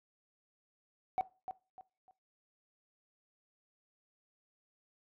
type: tone with echo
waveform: sine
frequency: 750 Hz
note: F#5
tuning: 23 cents sharp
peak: -26 dBFS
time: 1.18-1.21 s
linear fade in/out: 0 ms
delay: 300 ms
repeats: 3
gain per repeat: -11 dB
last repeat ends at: 2.11 s
effects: noise-tail reverb RT60 0.3 s tail -19 dB re dry + tanh soft clip ceiling -27 dBFS